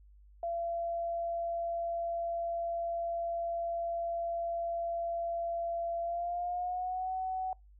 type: tone with pitch glide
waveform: sine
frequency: 680 to 750.2 Hz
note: F5 to F#5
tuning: -46 to +24 cents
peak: -32 dBFS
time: 0.43-7.53 s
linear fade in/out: 2 ms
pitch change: +170 cents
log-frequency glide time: 6.02-7.12 s
effects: noise-tail reverb RT60 0.2 s tail -26 dB re dry + added 50 Hz sine -55 dBFS peak until 7.79 s

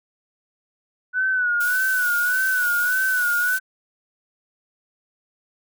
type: tone with vibrato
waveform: sine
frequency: 1480 Hz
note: F#6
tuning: in tune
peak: -18 dBFS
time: 1.13-3.6 s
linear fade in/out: 50 ms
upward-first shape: sine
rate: 1.7 Hz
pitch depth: 66 cents each way
type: noise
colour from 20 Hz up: blue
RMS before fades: -31 dBFS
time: 1.6-3.59 s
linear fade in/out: 10 ms
effects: none

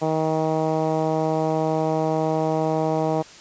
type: tone with low-pass filter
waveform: 10% pulse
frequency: 158.1 Hz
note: D#3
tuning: 28 cents sharp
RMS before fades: -22 dBFS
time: 0.01-3.23 s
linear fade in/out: 20 ms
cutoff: 770 Hz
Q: 1.5
effects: white hiss -44 dBFS RMS until 3.4 s + resampled to 16000 Hz

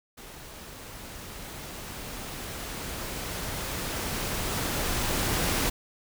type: noise with level ramp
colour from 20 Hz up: pink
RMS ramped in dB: -45 to -26 dBFS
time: 0.17-5.7 s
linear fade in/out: 10 ms
effects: none

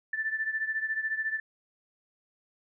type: beating tone pair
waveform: sine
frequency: 1760 / 1774 Hz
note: A6 / A6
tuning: 0 / +14 cents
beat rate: 14 Hz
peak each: -30 / -34 dBFS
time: 0.13-1.4 s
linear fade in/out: 5 ms
effects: none

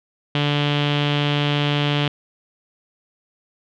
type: tone with low-pass filter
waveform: sawtooth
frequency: 145.7 Hz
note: D3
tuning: 13 cents flat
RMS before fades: -20 dBFS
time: 0.35-2.08 s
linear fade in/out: 2 ms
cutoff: 3200 Hz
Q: 5
effects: none

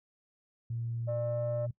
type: tone with pitch glide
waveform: sine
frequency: 116.54 to 119.82 Hz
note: A#2 to A#2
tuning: 0 to +48 cents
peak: -32 dBFS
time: 0.7-1.71 s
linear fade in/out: 5 ms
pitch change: +48 cents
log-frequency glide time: 1.14-1.44 s
type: tone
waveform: sine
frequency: 597 Hz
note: D5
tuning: 28 cents sharp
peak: -30 dBFS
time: 1.07-1.67 s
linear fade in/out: 20 ms
effects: noise-tail reverb RT60 0.1 s tail -22 dB re dry + tanh soft clip ceiling -25 dBFS

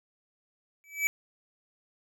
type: tone with exponential growth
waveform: square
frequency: 2300 Hz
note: D7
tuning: 37 cents flat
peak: -21 dBFS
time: 0.84-1.07 s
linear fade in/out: 0 ms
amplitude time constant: 50 ms
effects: none

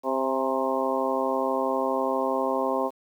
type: harmonic tone with a mistuned harmonic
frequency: 132.3 Hz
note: C3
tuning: 20 cents sharp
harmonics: 2 / 3 / 4 / 5 / 6 / 7 / 8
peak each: -31 / -31 / -28 / -31 / -33 / -32 / -31 dBFS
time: 0.03-2.91 s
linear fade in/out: 50 ms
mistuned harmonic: 6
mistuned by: +53 cents
effects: 9-bit

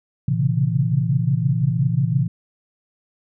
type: tone cluster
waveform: sine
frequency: 116.3 / 133.3 / 139.1 / 166.2 Hz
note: A#2 / C3 / C#3 / E3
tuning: -4 / +33 / +6 / +15 cents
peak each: -22 dBFS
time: 0.28-2.28 s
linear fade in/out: 5 ms
effects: none

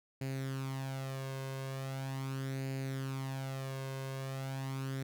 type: tone with flanger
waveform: sawtooth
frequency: 134.1 Hz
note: C3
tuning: 43 cents sharp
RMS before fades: -39 dBFS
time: 0.21-5.03 s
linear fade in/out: 5 ms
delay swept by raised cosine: 0.43 to 1.93 ms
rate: 0.4 Hz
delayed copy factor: +0.6
effects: none

